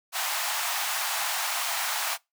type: high-pass noise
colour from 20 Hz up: pink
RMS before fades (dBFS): -29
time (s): 0.12-2.18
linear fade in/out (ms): 50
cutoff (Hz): 700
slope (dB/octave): 48
effects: noise-tail reverb RT60 0.2 s tail -23 dB re dry